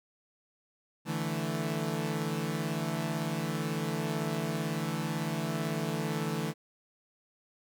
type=chord; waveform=sawtooth; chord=D suspended second; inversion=none; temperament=equal; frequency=146.83 / 164.81 / 220 Hz; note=D3 / E3 / A3; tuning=0 / 0 / 0 cents; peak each=-32 / -30 / -32 dBFS; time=1.05-6.54 s; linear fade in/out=50 ms; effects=none